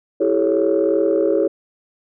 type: chord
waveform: sine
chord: A dominant seventh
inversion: second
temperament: equal with one note detuned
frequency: 329.6 / 392 / 432.7 / 554.4 Hz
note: E4 / G4 / A4 / C#5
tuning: 0 / 0 / -29 / 0 cents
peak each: -19 dBFS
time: 0.2-1.48 s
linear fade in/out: 10 ms
effects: tanh soft clip ceiling -7 dBFS